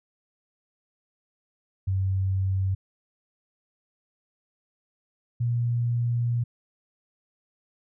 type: tone pair in turn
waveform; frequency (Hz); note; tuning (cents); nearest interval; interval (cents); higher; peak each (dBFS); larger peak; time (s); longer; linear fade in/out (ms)
sine; 95.4 / 119.26; G2 / A#2; -47 / +40; major third; 387; second; -22; neither; 1.87-2.75 / 5.4-6.44; second; 10
effects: none